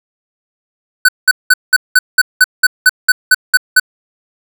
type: tone bursts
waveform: square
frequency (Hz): 1504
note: F#6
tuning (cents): +28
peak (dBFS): -4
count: 13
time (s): 1.05-3.798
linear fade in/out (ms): 5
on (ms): 36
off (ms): 190
effects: none